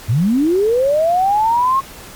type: linear sweep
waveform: sine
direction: up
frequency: 96.3 to 1094 Hz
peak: -11 dBFS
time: 0.08-1.81 s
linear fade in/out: 20 ms
effects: pink hiss -36 dBFS RMS until 2.15 s + MP3 96 kbps